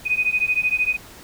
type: beating tone pair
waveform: sine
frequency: 2489 / 2502 Hz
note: D#7 / D#7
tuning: 0 / +9 cents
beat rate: 13 Hz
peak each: -21 dBFS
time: 0.05-0.97 s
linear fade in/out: 20 ms
effects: pink hiss -43 dBFS RMS until 1.23 s